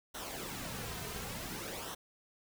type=noise with flanger; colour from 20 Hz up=pink; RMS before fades=-42 dBFS; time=0.14-1.95 s; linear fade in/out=10 ms; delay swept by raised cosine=0.42 to 3.62 ms; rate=0.56 Hz; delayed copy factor=-0.6; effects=none